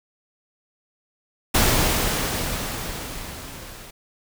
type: noise with level ramp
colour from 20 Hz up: pink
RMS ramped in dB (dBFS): -17 to -41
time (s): 1.54-3.91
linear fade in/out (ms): 10
effects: none